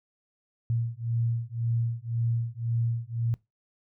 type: beating tone pair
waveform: sine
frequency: 115.5 / 117.4 Hz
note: A#2 / A#2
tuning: -16 / +13 cents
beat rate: 1.9 Hz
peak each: -29 dBFS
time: 0.7-3.34 s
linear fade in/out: 0 ms
effects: noise-tail reverb RT60 0.2 s tail -22 dB re dry